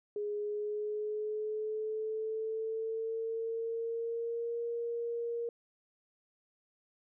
sine tone with pitch glide, 415.3 to 468.9 Hz, G#4 to A#4, 0 to +10 cents, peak -33 dBFS, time 0.16-5.49 s, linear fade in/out 2 ms, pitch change +210 cents, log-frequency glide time 0.35-4.59 s, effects none

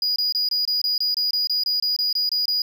triangle tone bursts, 4904 Hz, D#8, 26 cents flat, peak -18 dBFS, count 16, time 0.02-2.62 s, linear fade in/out 2 ms, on 140 ms, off 24 ms, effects none

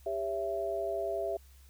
sine chord, C# diminished, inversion second, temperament just, 399.1 / 554.4 / 665.2 Hz, G4 / C#5 / E5, +31 / 0 / +16 cents, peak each -36 / -39 / -33 dBFS, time 0.06-1.37 s, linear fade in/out 5 ms, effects added 67 Hz sine -54 dBFS peak until 1.69 s + white hiss -64 dBFS RMS until 1.69 s

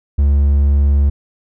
triangle tone, 70.8 Hz, C#2, 37 cents sharp, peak -7 dBFS, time 0.18-1.1 s, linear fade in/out 10 ms, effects none

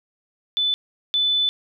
sine tone pair in turn, 3500 / 3500 Hz, A7 / A7, -10 / -10 cents, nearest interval unison, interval 0 cents, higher neither, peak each -18 / -17 dBFS, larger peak second, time 0.57-0.74 / 1.14-1.49 s, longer second, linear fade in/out 0 ms, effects none

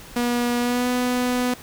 sawtooth tone with pitch glide, 241.4 to 248.2 Hz, B3 to B3, -39 to +9 cents, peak -16 dBFS, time 0.16-1.54 s, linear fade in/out 5 ms, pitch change +48 cents, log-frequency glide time 0.59-0.88 s, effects pink hiss -42 dBFS RMS until 1.62 s

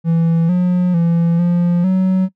triangle tone with pitch steps, 165.8 / 179.6 / 168.6 / 174.2 / 187.3 Hz, E3 / F3 / E3 / F3 / F#3, +10 / +49 / +39 / -4 / +21 cents, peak -9 dBFS, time 0.04-2.29 s, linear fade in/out 50 ms, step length 450 ms, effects noise-tail reverb RT60 0.1 s tail -21 dB re dry

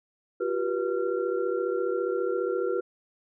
sine tone cluster, 352.7 / 387.4 / 485 / 1375 Hz, F4 / G4 / B4 / F6, +17 / -20 / -31 / -27 cents, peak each -31 / -29 / -29 / -38 dBFS, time 0.4-2.81 s, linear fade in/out 10 ms, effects none

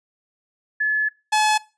sine / sawtooth tone pair in turn, 1717 / 856 Hz, A6 / A5, -43 / -48 cents, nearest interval octave, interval 1205 cents, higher first, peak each -17 / -12 dBFS, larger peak second, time 0.8-1.09 / 1.32-1.58 s, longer first, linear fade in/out 10 ms, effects noise-tail reverb RT60 0.3 s tail -21 dB re dry + resampled to 22050 Hz

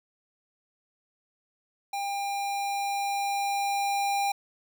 square tone with level ramp, 800 Hz, G5, 35 cents sharp, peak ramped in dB -30 to -25 dBFS, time 1.93-4.32 s, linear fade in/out 5 ms, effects none

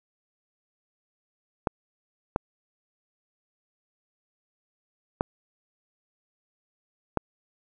clicks, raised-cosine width 1 ms, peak -9 dBFS, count 4, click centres 1.672 / 2.361 / 5.209 / 7.173 s, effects none

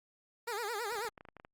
15% pulse tone with vibrato, 440 Hz, A4, in tune, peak -29 dBFS, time 0.47-1.09 s, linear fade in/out 10 ms, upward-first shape sine, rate 9.2 Hz, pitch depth 170 cents each way
clicks, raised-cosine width 0.5 ms, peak -35 dBFS, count 12, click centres 0.924 / 0.954 / 0.989 / 1.05 / 1.089 / 1.178 / 1.209 / 1.252 / 1.287 / 1.367 / 1.399 / 1.449 s
effects Opus 48 kbps

